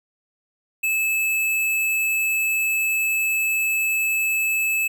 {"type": "tone", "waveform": "square", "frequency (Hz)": 2609, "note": "E7", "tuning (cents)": -18, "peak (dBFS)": -20, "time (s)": [0.83, 4.88], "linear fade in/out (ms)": 10, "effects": []}